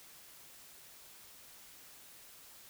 silence, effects white hiss -56 dBFS RMS until 2.69 s

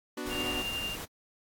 sawtooth chord, B minor, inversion none, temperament equal, 246.9 / 293.7 / 370 Hz, B3 / D4 / F#4, 0 / 0 / 0 cents, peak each -35 / -35 / -35 dBFS, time 0.17-0.62 s, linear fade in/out 5 ms
pink noise, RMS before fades -40 dBFS, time 0.25-1.06 s, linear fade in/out 20 ms
sine tone with tremolo, 2794 Hz, F7, in tune, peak -31 dBFS, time 0.29-0.97 s, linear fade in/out 50 ms, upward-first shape sine, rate 11 Hz, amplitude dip 40%
effects AAC 64 kbps

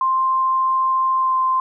sine tone with pitch glide, 1049 to 1041.8 Hz, C6 to C6, +4 to -8 cents, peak -15 dBFS, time 0.01-1.6 s, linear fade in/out 2 ms, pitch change -12 cents, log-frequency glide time 1.16-1.34 s, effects none

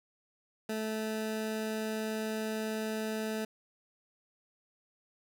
20% pulse tone, 218.3 Hz, A3, 13 cents flat, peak -28 dBFS, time 0.69-3.45 s, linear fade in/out 5 ms, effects none

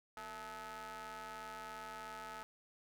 sawtooth ring-modulated tone, 207.7 Hz, G#3, in tune, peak -39 dBFS, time 0.17-2.43 s, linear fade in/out 0 ms, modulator 1080 Hz, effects none

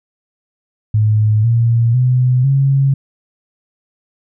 sine tone with pitch steps, 107.4 / 116.45 / 126.25 / 136.89 Hz, A2 / A#2 / B2 / C#3, -41 / -1 / +39 / -21 cents, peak -9 dBFS, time 0.94-2.94 s, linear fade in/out 5 ms, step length 500 ms, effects none

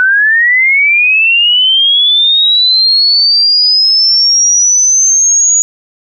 sine linear sweep, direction up, 1483 to 6810 Hz, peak -5 dBFS, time 0-5.62 s, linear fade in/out 0 ms, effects none

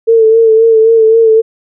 sine tone with vibrato, 448.4 Hz, A4, 33 cents sharp, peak -3 dBFS, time 0.07-1.42 s, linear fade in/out 20 ms, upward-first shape sine, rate 3.8 Hz, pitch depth 36 cents each way, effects none

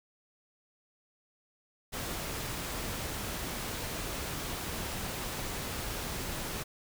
pink noise, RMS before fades -37 dBFS, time 1.92-6.64 s, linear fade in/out 20 ms, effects none

